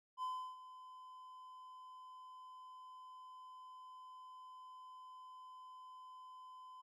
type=tone with ADSR envelope; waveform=triangle; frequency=1019 Hz; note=C6; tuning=46 cents flat; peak=-36 dBFS; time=0.17-6.82 s; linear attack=58 ms; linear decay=330 ms; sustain=-15 dB; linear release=16 ms; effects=none